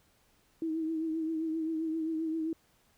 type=tone with vibrato; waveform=sine; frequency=320.7 Hz; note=E4; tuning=48 cents flat; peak=-30 dBFS; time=0.62-2.53 s; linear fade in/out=2 ms; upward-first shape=triangle; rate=7.6 Hz; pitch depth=48 cents each way; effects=pink hiss -68 dBFS RMS until 2.97 s